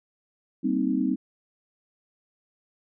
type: chord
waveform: sine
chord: C minor seventh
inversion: second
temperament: equal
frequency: 196 / 233.1 / 261.6 / 311.1 Hz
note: G3 / Bb3 / C4 / Eb4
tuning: 0 / 0 / 0 / 0 cents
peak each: -29 / -30 / -25 / -28 dBFS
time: 0.63-1.16 s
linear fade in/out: 20 ms
effects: none